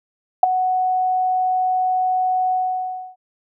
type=tone with ADSR envelope; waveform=sine; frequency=741 Hz; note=F#5; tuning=2 cents sharp; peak=-3 dBFS; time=0.43-3.16 s; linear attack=4 ms; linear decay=12 ms; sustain=-13 dB; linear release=640 ms; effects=none